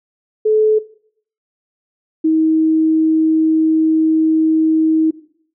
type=tone pair in turn; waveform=sine; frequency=431.8 / 317.5 Hz; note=A4 / D#4; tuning=-33 / +35 cents; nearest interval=perfect fourth; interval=532 cents; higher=first; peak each=-10 dBFS; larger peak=neither; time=0.45-0.79 / 2.24-5.11 s; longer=second; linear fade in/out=10 ms; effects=noise-tail reverb RT60 0.6 s tail -17 dB re dry